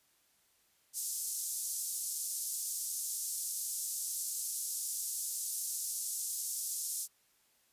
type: band-pass noise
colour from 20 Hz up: white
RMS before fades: -38 dBFS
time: 0.93-7.08 s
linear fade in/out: 50 ms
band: 5900 to 12000 Hz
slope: 24 dB/octave
effects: white hiss -71 dBFS RMS until 7.72 s + resampled to 32000 Hz